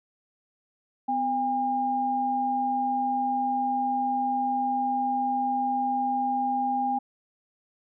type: tone pair together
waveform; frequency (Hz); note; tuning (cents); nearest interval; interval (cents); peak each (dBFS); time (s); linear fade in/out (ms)
sine; 253.5 / 807.4; B3 / G#5; +45 / -49; octave + minor sixth; 2006; -31 / -24; 1.08-6.99; 10
effects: none